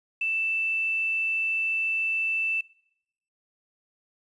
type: tone with quantisation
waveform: sine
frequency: 2653 Hz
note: E7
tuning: 10 cents sharp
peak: -24 dBFS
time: 0.21-2.61 s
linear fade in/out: 5 ms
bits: 9
effects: noise-tail reverb RT60 0.8 s tail -22 dB re dry + resampled to 24000 Hz